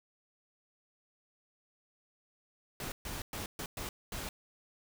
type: noise bursts at uneven times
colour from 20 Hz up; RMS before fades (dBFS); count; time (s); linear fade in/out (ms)
pink; -40; 6; 2.8-2.92 / 3.05-3.22 / 3.33-3.46 / 3.59-3.66 / 3.77-3.89 / 4.12-4.29; 2
effects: none